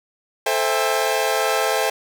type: chord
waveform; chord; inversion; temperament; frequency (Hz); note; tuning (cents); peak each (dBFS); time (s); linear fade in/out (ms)
sawtooth; A minor seventh; none; equal with one note detuned; 440 / 523.3 / 659.3 / 804.2; A4 / C5 / E5 / G5; 0 / 0 / 0 / +44; -20; 0.46-1.9; 5
effects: 8-bit